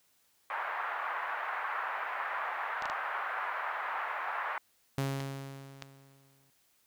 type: band-pass noise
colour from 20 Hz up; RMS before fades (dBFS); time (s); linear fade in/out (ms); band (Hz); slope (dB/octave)
pink; -36; 0.5-4.58; 2; 820 to 1800; 24
type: clicks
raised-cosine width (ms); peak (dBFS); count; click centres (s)
0.2; -22; 5; 2.823 / 2.856 / 2.899 / 5.204 / 5.823
type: tone with exponential decay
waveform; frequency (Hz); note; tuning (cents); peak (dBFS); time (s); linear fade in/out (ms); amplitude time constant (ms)
sawtooth; 136.7; C#3; -24; -25; 4.98-6.5; 0; 330
effects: white hiss -70 dBFS RMS until 6.86 s